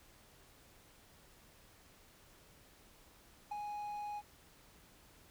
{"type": "tone with ADSR envelope", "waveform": "triangle", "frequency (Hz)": 830.6, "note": "G#5", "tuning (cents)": 0, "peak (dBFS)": -34, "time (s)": [3.51, 4.22], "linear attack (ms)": 8, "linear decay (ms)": 11, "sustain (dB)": -4, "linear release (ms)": 40, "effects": ["pink hiss -63 dBFS RMS until 5.3 s"]}